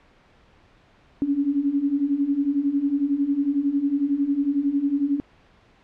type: beating tone pair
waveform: sine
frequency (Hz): 274.9 / 285.9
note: C#4 / D4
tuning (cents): -14 / -46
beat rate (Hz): 11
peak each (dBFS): -25 / -21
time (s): 1.22-5.2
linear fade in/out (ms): 0
effects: pink hiss -56 dBFS RMS until 5.83 s + low-pass 3000 Hz 12 dB/octave